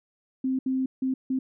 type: tone bursts at uneven times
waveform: sine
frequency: 261.6 Hz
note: C4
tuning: in tune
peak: -23 dBFS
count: 4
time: 0.44-0.59 / 0.66-0.86 / 1.02-1.14 / 1.3-1.39 s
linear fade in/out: 5 ms
effects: none